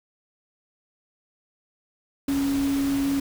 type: tone in noise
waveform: sine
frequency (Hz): 277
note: C#4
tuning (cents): -1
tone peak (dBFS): -21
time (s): 2.28-3.2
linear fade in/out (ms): 5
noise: pink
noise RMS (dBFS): -35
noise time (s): 2.28-3.2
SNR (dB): +11
effects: none